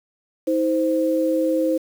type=tone pair together; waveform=sine; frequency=319.5 / 520 Hz; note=D#4 / C5; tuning=+46 / -11 cents; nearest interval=minor sixth; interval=843 cents; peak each=-20 dBFS; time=0.47-1.78 s; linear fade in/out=10 ms; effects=7-bit